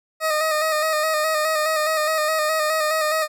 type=tone with vibrato; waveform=20% pulse; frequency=622.3 Hz; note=D#5; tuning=in tune; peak=-14 dBFS; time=0.2-3.28 s; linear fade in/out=50 ms; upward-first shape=square; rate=4.8 Hz; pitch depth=32 cents each way; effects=none